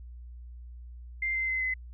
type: tone with pitch steps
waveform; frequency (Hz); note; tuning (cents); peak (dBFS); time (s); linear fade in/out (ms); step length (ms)
sine; 2093 / 2074 / 2055 / 2036; C7 / C7 / C7 / C7; 0 / -16 / -32 / -48; -27; 1.22-1.74; 5; 130
effects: added 60 Hz sine -42 dBFS peak until 1.93 s